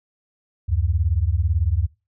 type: beating tone pair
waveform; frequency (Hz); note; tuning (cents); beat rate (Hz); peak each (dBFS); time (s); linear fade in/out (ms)
sine; 73.42 / 91.42; D2 / F#2; 0 / -20; 18; -20; 0.68-1.87; 20
effects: noise-tail reverb RT60 0.3 s tail -22 dB re dry